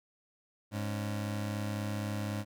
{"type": "tone pair together", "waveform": "25% pulse", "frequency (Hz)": [103.83, 277.2], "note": ["G#2", "C#4"], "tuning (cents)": [0, 0], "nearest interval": "octave + perfect fourth", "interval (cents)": 1700, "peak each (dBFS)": [-30, -39], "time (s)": [0.71, 2.45], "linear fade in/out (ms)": 50, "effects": []}